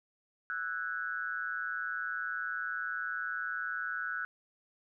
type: tone with amplitude modulation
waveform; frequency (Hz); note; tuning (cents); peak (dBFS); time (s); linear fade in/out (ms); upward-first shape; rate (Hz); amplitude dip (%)
sine; 1480; F#6; 0; -29; 0.5-4.25; 0; sine; 160; 100
effects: none